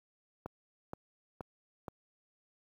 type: click train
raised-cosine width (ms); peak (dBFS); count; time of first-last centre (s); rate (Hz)
1; -26; 4; 0.46-1.882; 2.11
effects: high-pass 60 Hz 12 dB/octave + 10-bit